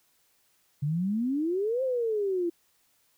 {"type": "exponential two-way sweep", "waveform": "sine", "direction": "up then down", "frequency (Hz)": [139.1, 534, 335.4], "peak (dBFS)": -25, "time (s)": [0.82, 2.5], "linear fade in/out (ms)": 10, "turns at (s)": 1.83, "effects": ["white hiss -68 dBFS RMS until 3.17 s"]}